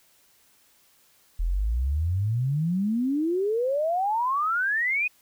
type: exponential sweep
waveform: sine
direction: up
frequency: 39.45 to 2537 Hz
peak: -22 dBFS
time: 1.39-5.08 s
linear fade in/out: 10 ms
effects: white hiss -61 dBFS RMS until 5.21 s